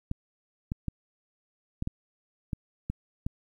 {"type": "clicks", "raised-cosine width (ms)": 5, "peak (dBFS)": -18, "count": 8, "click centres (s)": [0.114, 0.719, 0.883, 1.824, 1.874, 2.532, 2.9, 3.265], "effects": ["10-bit"]}